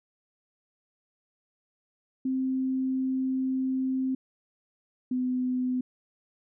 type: tone pair in turn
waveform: sine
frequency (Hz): 261.6 / 253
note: C4 / B3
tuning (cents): 0 / +42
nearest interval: minor second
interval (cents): 58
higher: first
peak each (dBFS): -25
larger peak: neither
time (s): 2.25-4.15 / 5.11-5.81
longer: first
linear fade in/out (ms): 5
effects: none